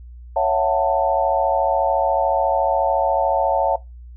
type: chord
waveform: sine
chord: F# minor seventh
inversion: second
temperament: just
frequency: 555 / 666 / 740 / 888 Hz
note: C#5 / E5 / F#5 / A5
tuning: +2 / +18 / 0 / +16 cents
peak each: -21 dBFS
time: 0.36-3.76 s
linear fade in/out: 5 ms
effects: noise-tail reverb RT60 0.2 s tail -20 dB re dry + added 60 Hz sine -36 dBFS peak until 4.16 s